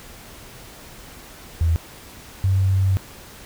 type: tone pair in turn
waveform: sine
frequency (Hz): 82.41 / 95.63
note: E2 / G2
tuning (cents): 0 / -42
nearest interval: minor third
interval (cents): 258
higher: second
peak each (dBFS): -15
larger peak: neither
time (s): 1.61-1.76 / 2.44-2.97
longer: second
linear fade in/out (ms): 0
effects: pink hiss -42 dBFS RMS until 3.45 s